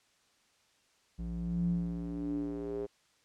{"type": "tone with band-pass filter sweep", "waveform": "square", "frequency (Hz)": 57.7, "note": "A#1", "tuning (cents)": -17, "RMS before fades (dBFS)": -35, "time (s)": [1.18, 2.87], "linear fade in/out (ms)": 20, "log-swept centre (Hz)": [120, 430], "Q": 5.9, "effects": ["white hiss -69 dBFS RMS until 3.24 s", "low-pass 7000 Hz 12 dB/octave"]}